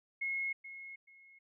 sine tone with echo, 2167 Hz, C#7, 40 cents flat, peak -33 dBFS, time 0.21-0.53 s, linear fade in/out 10 ms, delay 430 ms, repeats 2, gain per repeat -12 dB, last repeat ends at 1.39 s, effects none

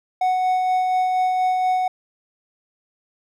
triangle tone with tremolo, 740 Hz, F#5, in tune, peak -14 dBFS, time 0.21-1.88 s, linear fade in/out 5 ms, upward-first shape sine, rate 4.2 Hz, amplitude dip 25%, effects none

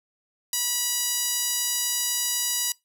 10% pulse tone with band-pass filter, 972 Hz, B5, 28 cents flat, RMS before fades -26 dBFS, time 0.53-2.72 s, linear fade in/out 2 ms, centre 10000 Hz, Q 6.5, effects noise-tail reverb RT60 0.2 s tail -23 dB re dry

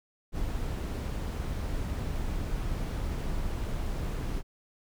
brown noise, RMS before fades -32 dBFS, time 0.32-4.43 s, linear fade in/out 50 ms, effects none

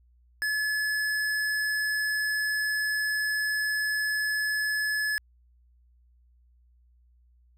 sine tone with hard clipping, 1713 Hz, A6, 47 cents flat, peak -27 dBFS, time 0.42-5.18 s, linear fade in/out 0 ms, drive 15 dB, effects added 60 Hz sine -58 dBFS peak until 7.57 s

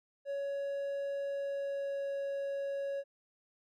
triangle tone with pitch glide, 559 to 555.8 Hz, C#5 to C#5, +14 to +4 cents, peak -32 dBFS, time 0.25-3.04 s, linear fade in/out 50 ms, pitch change -10 cents, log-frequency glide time 1.23-2.12 s, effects none

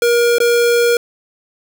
square tone with dropouts, 474.6 Hz, A#4, 31 cents sharp, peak -11 dBFS, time 0.02-0.97 s, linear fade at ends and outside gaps 2 ms, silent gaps 0.384-0.402 s, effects none

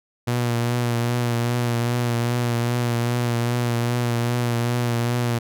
sawtooth tone with vibrato, 119.7 Hz, A#2, 46 cents sharp, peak -16 dBFS, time 0.27-5.39 s, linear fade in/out 10 ms, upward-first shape triangle, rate 2.5 Hz, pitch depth 36 cents each way, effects none

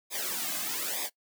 white noise with flanger, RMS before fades -33 dBFS, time 0.1-1.1 s, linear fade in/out 50 ms, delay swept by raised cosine 0.69 to 2.19 ms, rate 1.1 Hz, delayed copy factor -0.9, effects noise-tail reverb RT60 0.1 s tail -22 dB re dry + high-pass 200 Hz 12 dB/octave

